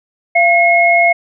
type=tone pair together; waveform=sine; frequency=686.4 / 2166 Hz; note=F5 / C#7; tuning=-30 / -41 cents; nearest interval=octave + minor sixth; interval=1989 cents; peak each=-10 dBFS; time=0.35-1.13 s; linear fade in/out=10 ms; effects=none